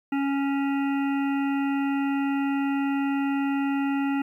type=harmonic tone; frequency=277.2 Hz; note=C#4; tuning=in tune; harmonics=1 / 3 / 5 / 7 / 9 / 10; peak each=-23 / -33 / -37 / -40 / -42 / -43 dBFS; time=0.12-4.22 s; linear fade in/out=5 ms; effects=10-bit